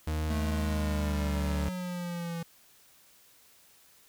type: tone with pitch glide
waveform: 40% pulse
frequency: 77.78 to 72.99 Hz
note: D#2 to D2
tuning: 0 to -10 cents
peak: -28 dBFS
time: 0.07-1.69 s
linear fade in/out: 5 ms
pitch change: -110 cents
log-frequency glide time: 0.7-1.34 s
type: exponential sweep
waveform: square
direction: down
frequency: 219.7 to 166.8 Hz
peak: -34 dBFS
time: 0.3-2.43 s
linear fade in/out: 5 ms
effects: white hiss -60 dBFS RMS until 4.08 s